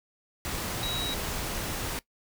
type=tone in noise; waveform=sine; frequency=3843 Hz; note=B7; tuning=48 cents flat; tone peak=-31 dBFS; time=0.83-1.14 s; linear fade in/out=0 ms; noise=pink; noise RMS=-33 dBFS; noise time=0.45-1.99 s; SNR=-1 dB; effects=noise-tail reverb RT60 0.1 s tail -19 dB re dry